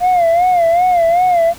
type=tone with vibrato; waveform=sine; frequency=698.5 Hz; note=F5; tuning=in tune; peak=-6 dBFS; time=0-1.54 s; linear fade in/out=50 ms; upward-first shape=sine; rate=2.6 Hz; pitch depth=93 cents each way; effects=tanh soft clip ceiling -8 dBFS + pink hiss -36 dBFS RMS until 1.58 s